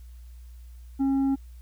sine tone with tanh clipping, 271.7 Hz, C#4, 35 cents flat, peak -22 dBFS, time 0.99-1.36 s, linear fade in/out 20 ms, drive 5 dB, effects added 60 Hz sine -42 dBFS peak until 1.61 s + white hiss -64 dBFS RMS until 1.61 s

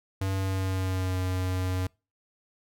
square tone with pitch glide, 96.1 to 92.35 Hz, G2 to F#2, -34 to -3 cents, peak -27 dBFS, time 0.21-1.87 s, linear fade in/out 5 ms, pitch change -69 cents, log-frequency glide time 0.36-1.18 s, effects noise-tail reverb RT60 0.3 s tail -26 dB re dry

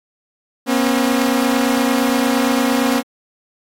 sawtooth tone pair together, 241.3 / 270 Hz, B3 / C#4, -40 / -45 cents, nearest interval major second, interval 195 cents, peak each -13 dBFS, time 0.66-3.03 s, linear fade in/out 50 ms, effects AAC 64 kbps

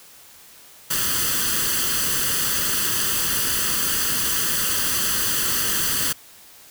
white noise with comb filter, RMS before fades -22 dBFS, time 0.9-6.13 s, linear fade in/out 10 ms, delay 0.65 ms, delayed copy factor +0.7, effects white hiss -47 dBFS RMS until 6.7 s

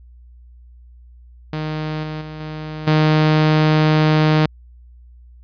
sawtooth tone with level steps, 154.7 Hz, D#3, 10 cents flat, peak -18 / -21 / -26 / -23 / -8 dBFS, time 1.53-4.46 s, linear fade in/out 2 ms, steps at 2.03 / 2.21 / 2.4 / 2.87 s, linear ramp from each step 5 ms, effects added 60 Hz sine -41 dBFS peak until 5.43 s + resampled to 11025 Hz

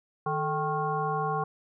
harmonic tone with a mistuned harmonic, 155.56 Hz, D#3, in tune, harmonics 1 / 3 / 5 / 7 / 9, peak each -33 / -33 / -31 / -31 / -40 dBFS, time 0.26-1.44 s, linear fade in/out 5 ms, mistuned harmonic 3, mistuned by -110 cents, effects none

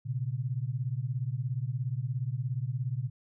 sine beating tone pair, 119.1 / 136.1 Hz, A#2 / C#3, +38 / -31 cents, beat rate 17 Hz, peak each -32 / -33 dBFS, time 0.05-3.1 s, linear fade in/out 20 ms, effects none

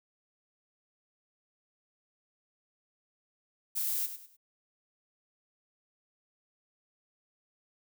violet noise with echo, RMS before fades -32 dBFS, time 3.75-4.07 s, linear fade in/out 20 ms, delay 100 ms, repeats 3, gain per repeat -10 dB, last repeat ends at 4.37 s, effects none

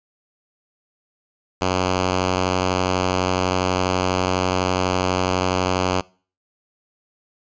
5% pulse tone, 92.1 Hz, F#2, 7 cents flat, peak -7 dBFS, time 1.61-6.01 s, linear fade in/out 5 ms, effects noise-tail reverb RT60 0.4 s tail -23 dB re dry + resampled to 16000 Hz

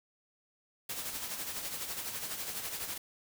white noise with tremolo, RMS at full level -37 dBFS, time 0.89-2.98 s, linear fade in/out 5 ms, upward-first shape sine, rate 12 Hz, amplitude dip 50%, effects none

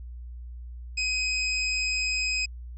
25% pulse tone, 2521 Hz, D#7, 22 cents sharp, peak -21 dBFS, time 0.97-2.46 s, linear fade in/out 10 ms, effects added 60 Hz sine -37 dBFS peak until 2.77 s + resampled to 22050 Hz

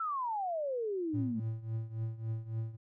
sine exponential sweep, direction down, 1354 to 214 Hz, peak -32 dBFS, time 0-1.4 s, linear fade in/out 5 ms
triangle tone with tremolo, 112.2 Hz, A2, 34 cents sharp, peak -29 dBFS, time 1.13-2.77 s, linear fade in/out 20 ms, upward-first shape triangle, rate 3.6 Hz, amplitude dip 85%
effects none

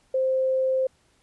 sine tone, 523.3 Hz, C5, in tune, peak -20 dBFS, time 0.14-0.87 s, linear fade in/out 5 ms, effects pink hiss -64 dBFS RMS until 1.22 s + resampled to 24000 Hz

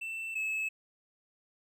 triangle tone pair in turn, 2670 / 2595 Hz, E7 / E7, +22 / -28 cents, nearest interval unison, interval 50 cents, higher first, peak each -34 / -29 dBFS, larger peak second, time 0.01-0.35 / 0.35-0.69 s, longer neither, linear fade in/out 10 ms, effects none

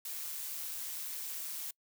blue noise with amplitude modulation, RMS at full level -39 dBFS, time 0.05-1.71 s, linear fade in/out 5 ms, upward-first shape sine, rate 154 Hz, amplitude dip 35%, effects noise-tail reverb RT60 0.1 s tail -25 dB re dry

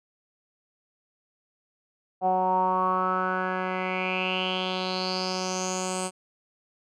10% pulse tone with low-pass filter sweep, 185.3 Hz, F#3, 3 cents sharp, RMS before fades -27 dBFS, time 2.21-6.11 s, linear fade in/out 50 ms, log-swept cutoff 740 to 8600 Hz, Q 6.5, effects none

